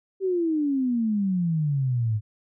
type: exponential sweep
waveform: sine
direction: down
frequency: 391.2 to 103.83 Hz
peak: -21 dBFS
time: 0.2-2.21 s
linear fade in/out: 50 ms
effects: none